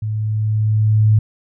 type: tone with level ramp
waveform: sine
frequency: 107.8 Hz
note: A2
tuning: 35 cents flat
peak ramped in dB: -19 to -8 dBFS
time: 0.02-1.19 s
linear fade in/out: 5 ms
effects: none